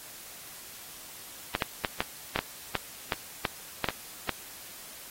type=clicks; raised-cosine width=0.3 ms; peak=-10 dBFS; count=12; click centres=1.551 / 1.622 / 1.848 / 2.005 / 2.36 / 2.39 / 2.753 / 3.122 / 3.452 / 3.843 / 3.887 / 4.293 s; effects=white hiss -46 dBFS RMS until 5.1 s + AAC 48 kbps